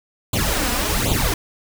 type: noise with flanger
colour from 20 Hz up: pink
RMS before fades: -20 dBFS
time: 0.33-1.34 s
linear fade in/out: 5 ms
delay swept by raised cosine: 0.27 to 4.17 ms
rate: 1.3 Hz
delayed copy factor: +0.9
effects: none